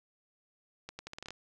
accelerating click train, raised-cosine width 0.2 ms, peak -25 dBFS, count 9, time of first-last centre 0.89-1.306 s, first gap 100 ms, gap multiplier 0.8, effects none

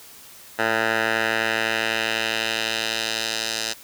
10% pulse tone with band-pass filter sweep, 112 Hz, A2, 31 cents sharp, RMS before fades -24 dBFS, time 0.58-3.74 s, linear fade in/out 20 ms, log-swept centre 1400 to 5100 Hz, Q 1.3, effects white hiss -45 dBFS RMS until 3.83 s

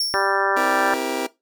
40% pulse tone with exponential decay, 5470 Hz, F8, 37 cents flat, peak -18 dBFS, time 0-0.56 s, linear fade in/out 2 ms, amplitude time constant 120 ms
harmonic tone, 196 Hz, G3, in tune, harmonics 2 / 3 / 4 / 5 / 6 / 7 / 8 / 9, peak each -26 / -26 / -26 / -26 / -26 / -26 / -26 / -26 dBFS, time 0.14-0.94 s, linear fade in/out 0 ms
25% pulse chord, C dominant seventh, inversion none, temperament just, 261.6 / 327 / 392.4 / 470.9 Hz, C4 / E4 / G4 / Bb4, 0 / -14 / +2 / +18 cents, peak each -25 dBFS, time 0.56-1.27 s, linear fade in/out 10 ms
effects noise-tail reverb RT60 0.2 s tail -18 dB re dry

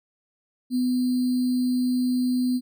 sine tone with sample-and-hold, 251 Hz, B3, 28 cents sharp, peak -20 dBFS, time 0.7-2.61 s, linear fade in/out 50 ms, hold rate 4410 Hz, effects none

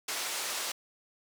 white band-pass noise, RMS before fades -35 dBFS, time 0.08-0.72 s, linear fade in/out 5 ms, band 430 to 7900 Hz, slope 12 dB/octave, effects none

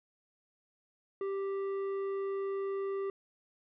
sine tone with tanh clipping, 392 Hz, G4, in tune, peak -34 dBFS, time 1.21-3.1 s, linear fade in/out 2 ms, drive 9 dB, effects none

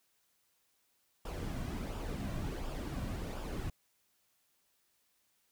brown noise with flanger, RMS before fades -39 dBFS, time 1.25-3.7 s, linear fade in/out 5 ms, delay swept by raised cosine 0.48 to 2.38 ms, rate 1.4 Hz, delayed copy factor -0.5, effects white hiss -75 dBFS RMS until 5.51 s

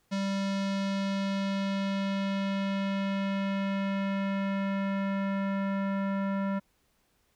square tone with low-pass filter sweep, 196 Hz, G3, in tune, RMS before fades -30 dBFS, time 0.11-6.6 s, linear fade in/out 20 ms, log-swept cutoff 5300 to 1500 Hz, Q 1.3, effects pink hiss -71 dBFS RMS until 7.35 s

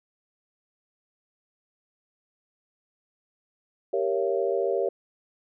sine chord, G diminished seventh, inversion none, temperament equal with one note detuned, 392 / 466.2 / 554.4 / 675.1 Hz, G4 / Bb4 / Db5 / Fb5, 0 / 0 / 0 / +41 cents, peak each -27 / -28 / -28 / -32 dBFS, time 3.93-4.89 s, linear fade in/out 5 ms, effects none

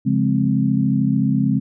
sine chord, Db major seventh, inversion none, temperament equal, 138.59 / 174.61 / 207.7 / 261.6 Hz, Db3 / F3 / Ab3 / C4, 0 / 0 / 0 / 0 cents, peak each -20 / -24 / -19 / -20 dBFS, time 0.05-1.6 s, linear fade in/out 20 ms, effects none

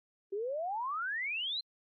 sine exponential sweep, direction up, 381.1 to 4186 Hz, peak -33 dBFS, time 0.32-1.61 s, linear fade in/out 10 ms, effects AAC 48 kbps

